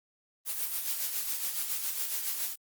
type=noise with tremolo; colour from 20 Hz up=blue; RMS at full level=-31 dBFS; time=0.45-2.56 s; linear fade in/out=50 ms; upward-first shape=sine; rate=7.2 Hz; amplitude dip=50%; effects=Opus 32 kbps